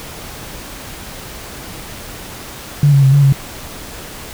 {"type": "tone with pitch steps", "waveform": "sine", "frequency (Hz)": [144.6, 139, 134.4, 142.3, 137.4], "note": ["D3", "C#3", "C3", "C#3", "C#3"], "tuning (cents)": [-27, 5, 47, 46, -15], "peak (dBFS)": -6, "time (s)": [2.83, 3.325], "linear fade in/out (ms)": 2, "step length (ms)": 99, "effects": ["pink hiss -31 dBFS RMS until 4.33 s"]}